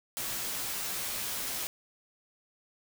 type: noise with comb filter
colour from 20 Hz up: white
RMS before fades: -35 dBFS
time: 0.17-1.67 s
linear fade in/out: 0 ms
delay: 13 ms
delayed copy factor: -0.55
effects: none